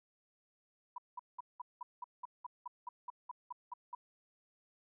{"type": "tone bursts", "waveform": "sine", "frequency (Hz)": 982, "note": "B5", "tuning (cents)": -10, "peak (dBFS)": -40, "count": 15, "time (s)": [0.96, 3.95], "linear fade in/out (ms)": 5, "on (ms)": 22, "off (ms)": 190, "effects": []}